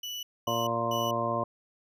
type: tone bursts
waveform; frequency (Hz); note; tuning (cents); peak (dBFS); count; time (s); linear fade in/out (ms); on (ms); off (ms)
35% pulse; 2960; F#7; 0; -33; 3; 0.03-1.11; 5; 200; 240
type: harmonic tone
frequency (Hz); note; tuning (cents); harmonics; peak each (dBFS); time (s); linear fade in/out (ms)
116.54; A#2; 0; 1 / 2 / 3 / 4 / 5 / 6 / 8 / 9; -37 / -37 / -38 / -39 / -32 / -35 / -39 / -31; 0.47-1.44; 5
effects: none